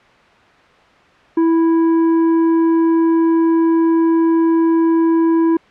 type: tone with tanh clipping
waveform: sine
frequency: 329 Hz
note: E4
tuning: 3 cents flat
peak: -12 dBFS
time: 1.37-5.57 s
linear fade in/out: 5 ms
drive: 8 dB
effects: white hiss -47 dBFS RMS until 5.7 s + low-pass 2000 Hz 12 dB/octave